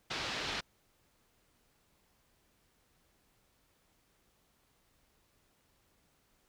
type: low-pass noise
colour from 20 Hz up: white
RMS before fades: -38 dBFS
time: 0.1-0.61 s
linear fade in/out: 10 ms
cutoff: 4500 Hz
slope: 24 dB/octave
effects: pink hiss -72 dBFS RMS until 6.48 s